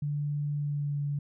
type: tone with pitch glide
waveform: sine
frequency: 146.2 to 143.94 Hz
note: D3 to D3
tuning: -7 to -34 cents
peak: -28 dBFS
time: 0.02-1.19 s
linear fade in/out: 5 ms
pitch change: -27 cents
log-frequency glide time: 0.55-0.99 s
effects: none